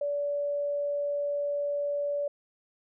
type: tone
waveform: sine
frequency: 576 Hz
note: D5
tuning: 34 cents flat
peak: -27 dBFS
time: 0.01-2.28 s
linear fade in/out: 5 ms
effects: none